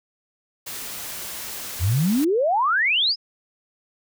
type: noise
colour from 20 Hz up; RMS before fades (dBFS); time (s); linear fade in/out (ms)
white; -33; 0.66-2.25; 10
type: exponential sweep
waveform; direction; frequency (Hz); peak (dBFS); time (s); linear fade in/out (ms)
sine; up; 79 to 5260; -17; 1.79-3.16; 50
effects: none